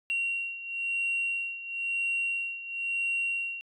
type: beating tone pair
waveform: sine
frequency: 2748 / 2748.99 Hz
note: F7 / F7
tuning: -29 / -28 cents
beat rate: 0.99 Hz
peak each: -33 / -29 dBFS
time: 0.1-3.61 s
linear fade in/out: 0 ms
effects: tanh soft clip ceiling -23 dBFS